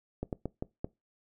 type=slowing click train; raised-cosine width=2 ms; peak=-20 dBFS; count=5; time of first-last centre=0.23-0.845 s; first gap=98 ms; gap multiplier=1.31; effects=noise-tail reverb RT60 0.2 s tail -21 dB re dry